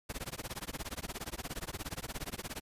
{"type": "noise with tremolo", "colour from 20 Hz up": "pink", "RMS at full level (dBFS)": -38, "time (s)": [0.09, 2.61], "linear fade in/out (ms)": 10, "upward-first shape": "sine", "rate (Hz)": 17, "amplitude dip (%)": 100, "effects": ["resampled to 32000 Hz"]}